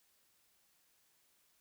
silence, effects white hiss -73 dBFS RMS until 1.6 s

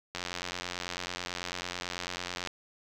click train, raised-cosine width 0.2 ms, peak -17 dBFS, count 208, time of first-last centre 0.15-2.473 s, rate 89.1 Hz, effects 9-bit

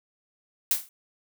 blue noise with exponential decay, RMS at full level -19 dBFS, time 0.71-0.89 s, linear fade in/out 2 ms, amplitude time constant 39 ms, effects none

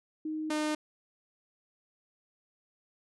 sine / sawtooth tone pair in turn, 311.1 / 304.7 Hz, D#4 / D#4, 0 / -36 cents, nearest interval unison, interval 36 cents, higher first, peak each -32 / -25 dBFS, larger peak second, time 0.25-0.5 / 0.5-0.75 s, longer neither, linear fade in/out 5 ms, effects resampled to 24000 Hz

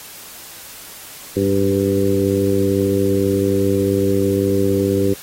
harmonic tone with a mistuned harmonic, 98 Hz, G2, in tune, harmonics 1 / 2 / 3 / 4 / 5, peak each -22 / -22 / -20 / -18 / -22 dBFS, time 1.36-5.14 s, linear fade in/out 10 ms, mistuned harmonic 5, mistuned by +15 cents, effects white hiss -37 dBFS RMS until 5.22 s + AAC 48 kbps

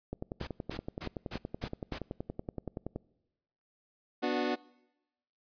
click train, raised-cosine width 2 ms, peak -23 dBFS, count 31, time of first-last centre 0.13-2.96 s, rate 10.6 Hz
pink noise bursts, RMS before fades -41 dBFS, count 6, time 0.4-1.988 s, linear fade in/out 10 ms, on 73 ms, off 230 ms
25% pulse chord, B minor, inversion none, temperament equal with one note detuned, 246.9 / 293.7 / 367 Hz, B3 / D4 / F#4, 0 / 0 / -14 cents, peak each -30 dBFS, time 4.22-4.56 s, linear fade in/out 20 ms
effects noise-tail reverb RT60 1.0 s tail -24 dB re dry + resampled to 11025 Hz

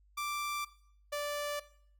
sawtooth tone pair in turn, 1174.7 / 585.1 Hz, D6 / D5, 0 / -7 cents, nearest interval octave, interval 1207 cents, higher first, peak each -31 / -30 dBFS, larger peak second, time 0.17-0.65 / 1.12-1.6 s, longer neither, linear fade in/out 10 ms, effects noise-tail reverb RT60 0.6 s tail -17 dB re dry + added 50 Hz sine -62 dBFS peak until 1.99 s

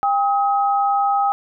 sine tone pair together, 800.2 / 1269 Hz, G5 / D#6, +35 / +34 cents, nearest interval minor sixth, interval 799 cents, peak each -16 / -21 dBFS, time 0.03-1.32 s, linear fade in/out 0 ms, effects none

